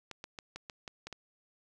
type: clicks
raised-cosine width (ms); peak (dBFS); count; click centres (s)
0.2; -25; 8; 0.113 / 0.241 / 0.388 / 0.56 / 0.698 / 0.878 / 1.07 / 1.127
effects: none